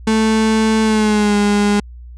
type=tone with pitch glide; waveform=35% pulse; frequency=220 to 205.3 Hz; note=A3 to G#3; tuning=0 to -20 cents; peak=-10 dBFS; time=0.07-1.8 s; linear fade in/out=5 ms; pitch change=-120 cents; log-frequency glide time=0.83-1.36 s; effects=added 60 Hz sine -32 dBFS peak until 2.17 s + resampled to 22050 Hz